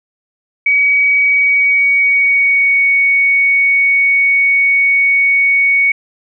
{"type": "tone with pitch glide", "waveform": "sine", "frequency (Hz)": [2264, 2230], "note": ["C#7", "C#7"], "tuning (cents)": [36, 10], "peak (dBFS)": -8, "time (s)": [0.66, 5.92], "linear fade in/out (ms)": 5, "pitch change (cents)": -26, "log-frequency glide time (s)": [1.21, 2.86], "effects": []}